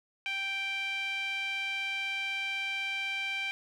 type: tone with band-pass filter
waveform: sawtooth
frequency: 784 Hz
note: G5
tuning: in tune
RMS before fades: -34 dBFS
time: 0.26-3.51 s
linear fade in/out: 0 ms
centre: 2600 Hz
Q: 7.2
effects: none